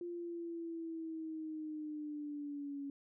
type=linear sweep; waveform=sine; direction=down; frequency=349.2 to 278.8 Hz; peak=-40 dBFS; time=0.01-2.9 s; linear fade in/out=2 ms; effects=none